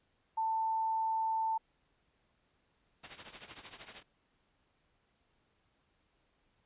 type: tone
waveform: sine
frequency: 890 Hz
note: A5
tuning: 20 cents sharp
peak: -30 dBFS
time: 0.37-1.58 s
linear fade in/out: 10 ms
type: noise with tremolo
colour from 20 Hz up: white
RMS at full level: -42 dBFS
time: 3.03-4.03 s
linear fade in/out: 10 ms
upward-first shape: triangle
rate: 13 Hz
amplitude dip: 85%
effects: pink hiss -75 dBFS RMS until 6.65 s + resampled to 8000 Hz